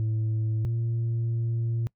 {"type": "tone pair in turn", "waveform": "sine", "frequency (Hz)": [110.1, 115.47], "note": ["A2", "A#2"], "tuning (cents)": [2, -16], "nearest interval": "minor second", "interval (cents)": 82, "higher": "second", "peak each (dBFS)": [-21, -22], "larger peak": "first", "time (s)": [[0, 0.65], [0.65, 1.87]], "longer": "second", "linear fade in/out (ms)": 0, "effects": ["noise-tail reverb RT60 0.1 s tail -26 dB re dry", "tanh soft clip ceiling -23 dBFS"]}